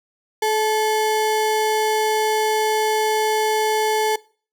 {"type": "ring-modulated tone", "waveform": "square", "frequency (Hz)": 650, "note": "E5", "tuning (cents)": -24, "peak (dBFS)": -15, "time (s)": [0.42, 4.16], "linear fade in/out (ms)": 5, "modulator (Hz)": 219, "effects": ["noise-tail reverb RT60 0.4 s tail -21 dB re dry"]}